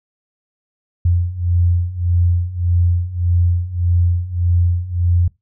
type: beating tone pair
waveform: sine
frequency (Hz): 86.4 / 88.1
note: F2 / F2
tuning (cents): -18 / +16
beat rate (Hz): 1.7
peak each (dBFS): -18 / -15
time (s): 1.05-5.28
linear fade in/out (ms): 5
effects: noise-tail reverb RT60 0.2 s tail -23 dB re dry